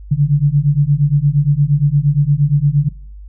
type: beating tone pair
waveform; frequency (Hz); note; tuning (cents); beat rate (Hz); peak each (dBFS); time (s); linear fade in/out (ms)
sine; 140.1 / 148.7; C#3 / D3; +19 / +22; 8.6; -13 / -13; 0.11-2.89; 10
effects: noise-tail reverb RT60 0.5 s tail -20 dB re dry + added 50 Hz sine -31 dBFS peak until 3.28 s